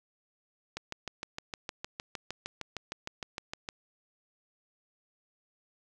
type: click train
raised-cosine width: 0.2 ms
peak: -19 dBFS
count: 20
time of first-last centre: 0.77-3.689 s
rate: 6.51 Hz
effects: none